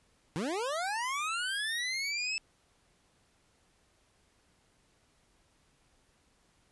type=linear sweep; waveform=25% pulse; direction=up; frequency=145.5 to 2637 Hz; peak=-28 dBFS; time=0.36-2.38 s; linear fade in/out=0 ms; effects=pink hiss -69 dBFS RMS until 6.71 s + resampled to 24000 Hz